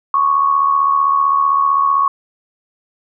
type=tone with amplitude modulation; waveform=sine; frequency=1108.7 Hz; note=C#6; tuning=in tune; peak=-8 dBFS; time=0.14-2.08 s; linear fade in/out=2 ms; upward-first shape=sine; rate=75.6 Hz; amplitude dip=60%; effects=none

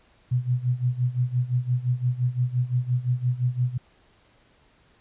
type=tone with tremolo; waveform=sine; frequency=124.5 Hz; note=B2; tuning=14 cents sharp; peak=-18 dBFS; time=0.31-3.78 s; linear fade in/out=10 ms; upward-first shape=sine; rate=5.8 Hz; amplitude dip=85%; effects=pink hiss -60 dBFS RMS until 5 s + resampled to 8000 Hz

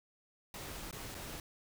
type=noise with dropouts; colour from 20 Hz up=pink; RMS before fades=-45 dBFS; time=0.54-1.4 s; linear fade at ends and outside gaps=2 ms; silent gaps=0.911-0.927 / 1.145-1.149 s; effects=none

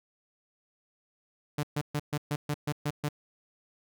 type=tone bursts; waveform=sawtooth; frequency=147.4 Hz; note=D3; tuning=7 cents sharp; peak=-24 dBFS; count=9; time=1.58-3.088 s; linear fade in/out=5 ms; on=52 ms; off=130 ms; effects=none

